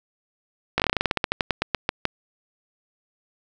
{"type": "slowing click train", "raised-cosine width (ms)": 0.3, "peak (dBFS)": -4, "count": 20, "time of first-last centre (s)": [0.78, 2.053], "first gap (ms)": 18, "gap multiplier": 1.13, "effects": []}